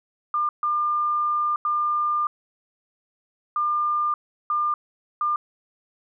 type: tone bursts at uneven times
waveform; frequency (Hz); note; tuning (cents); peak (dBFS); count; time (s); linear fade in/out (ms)
sine; 1200; D6; +37; -20; 6; 0.34-0.49 / 0.63-1.56 / 1.65-2.27 / 3.56-4.14 / 4.5-4.74 / 5.21-5.36; 2
effects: none